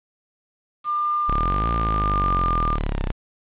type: tone with tremolo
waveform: sine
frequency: 1199 Hz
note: D6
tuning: 36 cents sharp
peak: -19 dBFS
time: 0.84-2.79 s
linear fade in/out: 50 ms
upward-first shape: triangle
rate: 0.84 Hz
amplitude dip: 35%
type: linear two-way sweep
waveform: sawtooth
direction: up then down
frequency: 30.87 to 58.27 to 30.87 Hz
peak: -18 dBFS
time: 1.28-3.12 s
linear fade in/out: 10 ms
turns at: 1.68 s
effects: resampled to 8000 Hz + 8-bit